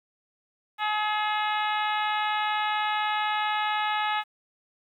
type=harmonic tone with a mistuned harmonic; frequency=424.2 Hz; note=G#4; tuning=37 cents sharp; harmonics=2 / 3 / 4 / 5 / 6 / 7 / 8 / 9; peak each=-27 / -31 / -33 / -35 / -37 / -38 / -39 / -40 dBFS; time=0.78-4.24 s; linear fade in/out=50 ms; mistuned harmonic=7; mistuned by=-28 cents; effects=10-bit